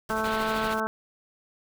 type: noise with tremolo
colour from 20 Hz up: pink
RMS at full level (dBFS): -37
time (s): 0.09-0.8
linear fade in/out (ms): 2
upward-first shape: triangle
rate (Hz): 13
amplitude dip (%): 70
type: harmonic tone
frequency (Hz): 219.5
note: A3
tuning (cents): -4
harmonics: 1 / 2 / 3 / 4 / 5 / 6 / 7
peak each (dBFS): -33 / -33 / -33 / -33 / -33 / -33 / -33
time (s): 0.1-0.87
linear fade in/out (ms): 0
type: low-pass noise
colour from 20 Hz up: white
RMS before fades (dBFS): -37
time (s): 0.24-0.74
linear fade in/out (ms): 5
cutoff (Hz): 4200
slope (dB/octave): 48
effects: none